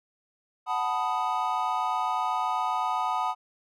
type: chord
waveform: triangle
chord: B dominant seventh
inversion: second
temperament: equal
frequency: 740 / 880 / 987.8 / 1244.5 Hz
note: F#5 / A5 / B5 / D#6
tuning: 0 / 0 / 0 / 0 cents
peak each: -29 dBFS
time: 0.66-3.35 s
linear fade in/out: 50 ms
effects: none